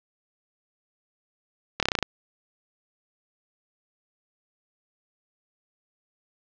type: slowing click train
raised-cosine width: 0.2 ms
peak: -4 dBFS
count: 8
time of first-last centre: 1.8-2.027 s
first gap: 27 ms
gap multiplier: 1.06
effects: low-pass 5000 Hz 12 dB/octave